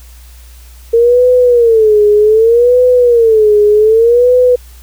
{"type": "tone with vibrato", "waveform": "sine", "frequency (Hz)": 456.6, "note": "A#4", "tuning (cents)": -36, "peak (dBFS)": -4, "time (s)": [0.93, 4.56], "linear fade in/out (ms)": 10, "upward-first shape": "sine", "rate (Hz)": 0.65, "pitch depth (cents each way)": 160, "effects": ["added 60 Hz sine -33 dBFS peak until 4.82 s", "white hiss -43 dBFS RMS until 4.82 s"]}